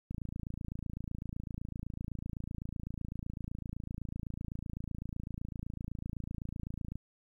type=click train; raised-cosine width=5 ms; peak=-27 dBFS; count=192; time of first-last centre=0.11-6.956 s; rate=27.9 Hz; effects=11-bit